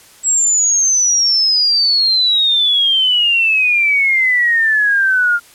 sine exponential sweep, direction down, 7760 to 1396.9 Hz, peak -10 dBFS, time 0.23-5.4 s, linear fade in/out 50 ms, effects white hiss -44 dBFS RMS until 5.54 s + low-pass 12000 Hz 12 dB/octave

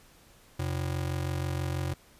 square ring-modulated tone, 110 Hz, A2, in tune, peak -27 dBFS, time 0.59-1.94 s, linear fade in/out 5 ms, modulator 23.1 Hz, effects pink hiss -58 dBFS RMS until 2.19 s + resampled to 32000 Hz

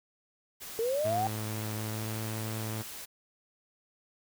white noise, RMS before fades -43 dBFS, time 0.6-3.06 s, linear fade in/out 20 ms
sine linear sweep, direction up, 438.7 to 784 Hz, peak -27 dBFS, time 0.79-1.27 s, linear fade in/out 0 ms
sawtooth tone with pitch glide, 107.8 to 109.94 Hz, A2 to A2, -35 to -1 cents, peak -30 dBFS, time 1.04-2.83 s, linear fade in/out 20 ms, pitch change +34 cents, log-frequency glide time 1.76-2.1 s
effects none

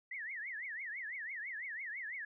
sine tone with vibrato, 1930 Hz, B6, 40 cents flat, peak -40 dBFS, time 0.11-2.25 s, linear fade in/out 5 ms, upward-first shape triangle, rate 6 Hz, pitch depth 270 cents each way, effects none

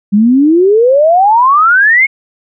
sine exponential sweep, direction up, 196.9 to 2217 Hz, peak -4 dBFS, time 0.12-2.07 s, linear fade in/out 20 ms, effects none

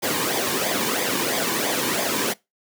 pink noise with flanger, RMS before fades -23 dBFS, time 0.02-2.34 s, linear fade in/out 20 ms, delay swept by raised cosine 0.71 to 1.54 ms, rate 3 Hz, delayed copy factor -0.6, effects noise-tail reverb RT60 0.2 s tail -22 dB re dry + high-pass 200 Hz 12 dB/octave

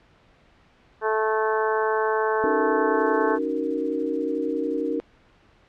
harmonic tone, 218.3 Hz, A3, 13 cents flat, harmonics 2 / 3 / 4 / 5 / 6 / 7 / 8, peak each -23 / -31 / -27 / -28 / -37 / -30 / -36 dBFS, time 1.01-3.39 s, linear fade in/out 50 ms
sine chord, D# minor seventh, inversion third, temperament just, 280 / 311.1 / 373.4 / 466.7 Hz, C#4 / D#4 / F#4 / A#4, +18 / 0 / +16 / +2 cents, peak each -29 / -28 / -32 / -27 dBFS, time 2.44-5 s, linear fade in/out 0 ms
violet noise with tremolo, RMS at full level -42 dBFS, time 2.92-4.97 s, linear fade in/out 50 ms, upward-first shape square, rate 14 Hz, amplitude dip 70%
effects pink hiss -57 dBFS RMS until 5.68 s + low-pass 3000 Hz 12 dB/octave

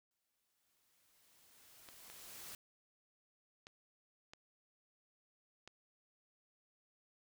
white noise with exponential growth, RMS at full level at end -49 dBFS, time 0.11-2.55 s, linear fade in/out 1 ms, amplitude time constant 530 ms
clicks, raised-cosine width 0.2 ms, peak -35 dBFS, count 5, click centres 1.888 / 2.1 / 3.669 / 4.335 / 5.676 s
effects none

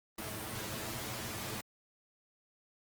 pink noise with comb filter, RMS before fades -40 dBFS, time 0.18-1.61 s, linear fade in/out 5 ms, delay 9.2 ms, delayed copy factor +0.75, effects high-pass 60 Hz 12 dB/octave + Opus 32 kbps

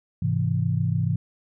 sine chord, Ab augmented, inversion none, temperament equal, 103.83 / 130.81 / 164.81 Hz, Ab2 / C3 / E3, 0 / 0 / 0 cents, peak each -25 dBFS, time 0.22-1.16 s, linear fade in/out 5 ms, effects none

